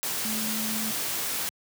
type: tone in noise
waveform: sine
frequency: 218.4 Hz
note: A3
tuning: 13 cents flat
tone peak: -32 dBFS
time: 0.25-0.91 s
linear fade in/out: 0 ms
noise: white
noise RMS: -30 dBFS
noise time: 0.03-1.49 s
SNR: -5 dB
effects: high-pass 100 Hz 12 dB/octave